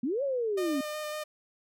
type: linear two-way sweep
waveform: sine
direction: up then down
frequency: 222.2 to 572 to 258.7 Hz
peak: -27 dBFS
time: 0.03-0.81 s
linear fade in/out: 5 ms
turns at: 0.23 s
type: tone with vibrato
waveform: sawtooth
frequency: 607 Hz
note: D#5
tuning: 43 cents flat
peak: -30 dBFS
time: 0.57-1.24 s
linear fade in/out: 10 ms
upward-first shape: square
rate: 5.4 Hz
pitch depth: 10 cents each way
effects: none